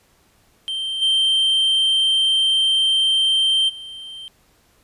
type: tone with level steps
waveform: triangle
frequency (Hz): 3136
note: G7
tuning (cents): 0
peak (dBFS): -21 / -13 / -31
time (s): 0.68-4.28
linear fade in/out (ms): 0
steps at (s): 1.01 / 3.68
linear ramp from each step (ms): 20
effects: pink hiss -58 dBFS RMS until 4.83 s + resampled to 32000 Hz